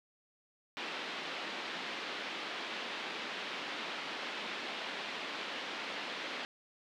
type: band-pass noise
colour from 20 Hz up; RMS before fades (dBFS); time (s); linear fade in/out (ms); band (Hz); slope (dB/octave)
white; -41; 0.77-6.45; 0; 210 to 3600; 24
effects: none